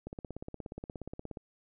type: click train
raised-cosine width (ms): 2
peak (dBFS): -27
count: 23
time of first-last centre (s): 0.07-1.372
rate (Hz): 16.9
effects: none